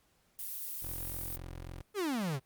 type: noise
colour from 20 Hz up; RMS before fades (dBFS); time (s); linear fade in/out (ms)
violet; -40; 0.39-1.36; 0
type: tone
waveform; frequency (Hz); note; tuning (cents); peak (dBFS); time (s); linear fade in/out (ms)
20% pulse; 43.65; F1; 0; -37; 0.82-1.82; 10
type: exponential sweep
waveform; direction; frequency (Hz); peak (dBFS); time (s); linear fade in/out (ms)
45% pulse; down; 440 to 124; -31; 1.94-2.4; 50
effects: pink hiss -71 dBFS RMS until 2.45 s + Opus 48 kbps